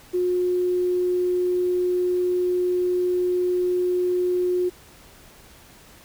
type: tone with quantisation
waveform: sine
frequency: 360 Hz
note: F#4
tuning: 47 cents flat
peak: -19 dBFS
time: 0.13-4.7 s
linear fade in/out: 20 ms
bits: 8
effects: pink hiss -49 dBFS RMS until 6.04 s